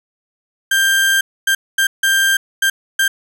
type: tone bursts at uneven times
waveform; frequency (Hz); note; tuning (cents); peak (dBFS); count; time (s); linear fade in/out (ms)
35% pulse; 1584; G6; +18; -10; 6; 0.71-1.21 / 1.47-1.55 / 1.78-1.87 / 2.03-2.37 / 2.62-2.7 / 2.99-3.08; 5
effects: none